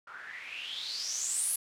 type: noise with low-pass filter sweep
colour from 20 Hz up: blue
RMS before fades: -36 dBFS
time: 0.07-1.56 s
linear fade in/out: 5 ms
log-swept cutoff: 1300 to 11000 Hz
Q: 8
effects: none